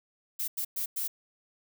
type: noise bursts at uneven times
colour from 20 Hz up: violet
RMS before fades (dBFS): -32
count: 4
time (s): 0.39-0.48 / 0.57-0.65 / 0.76-0.86 / 0.96-1.08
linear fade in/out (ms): 10
effects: none